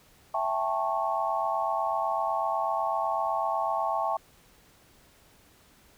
sine chord, A dominant seventh, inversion second, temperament just, 660 / 792 / 880 / 1100 Hz, E5 / G5 / A5 / C#6, +2 / +18 / 0 / -14 cents, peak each -31 dBFS, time 0.34-4.17 s, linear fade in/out 5 ms, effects pink hiss -59 dBFS RMS until 5.97 s

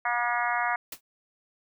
harmonic tone, 240 Hz, B3, 49 cents flat, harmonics 3 / 4 / 5 / 6 / 7 / 8 / 9, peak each -30 / -31 / -32 / -33 / -33 / -34 / -35 dBFS, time 0.05-0.76 s, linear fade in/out 5 ms
white noise with exponential decay, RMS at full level -32 dBFS, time 0.92-1.01 s, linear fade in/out 5 ms, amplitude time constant 18 ms
effects none

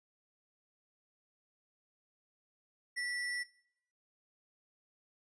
sine tone with sample-and-hold, 1954 Hz, B6, 19 cents flat, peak -34 dBFS, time 2.96-3.44 s, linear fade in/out 20 ms, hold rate 7350 Hz, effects noise-tail reverb RT60 0.6 s tail -18 dB re dry + resampled to 22050 Hz

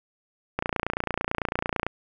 click train, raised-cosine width 0.5 ms, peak -10 dBFS, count 38, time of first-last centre 0.59-1.866 s, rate 29 Hz, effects none

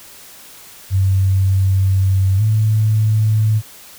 sine tone with pitch glide, 95.9 to 108.27 Hz, G2 to A2, -37 to -27 cents, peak -11 dBFS, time 0.9-3.62 s, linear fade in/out 50 ms, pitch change +210 cents, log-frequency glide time 2.37-2.42 s, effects white hiss -40 dBFS RMS until 3.98 s

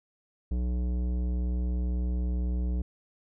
sine tone with tanh clipping, 61 Hz, B1, 21 cents flat, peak -28 dBFS, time 0.51-2.82 s, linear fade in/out 5 ms, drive 14 dB, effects none

